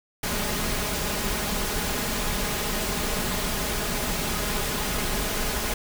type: noise with comb filter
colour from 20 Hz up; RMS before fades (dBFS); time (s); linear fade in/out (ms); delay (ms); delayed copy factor
pink; -27; 0.23-5.74; 5; 4.8; +0.5
effects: none